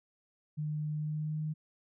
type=tone with pitch glide; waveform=sine; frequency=151.6 to 154.25 Hz; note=D#3 to D#3; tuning=-45 to -15 cents; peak=-32 dBFS; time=0.57-1.54 s; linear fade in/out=20 ms; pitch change=+30 cents; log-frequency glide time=0.94-1.4 s; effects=none